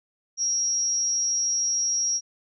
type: tone with amplitude modulation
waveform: sine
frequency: 5640 Hz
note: F8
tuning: 16 cents sharp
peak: -19 dBFS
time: 0.37-2.21 s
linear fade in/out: 50 ms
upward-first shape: sine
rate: 233 Hz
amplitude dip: 60%
effects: none